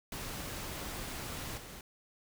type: noise with level steps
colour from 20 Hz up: pink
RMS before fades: -41 / -48 dBFS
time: 0.12-1.81 s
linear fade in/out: 2 ms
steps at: 1.57 s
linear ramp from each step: 10 ms
effects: none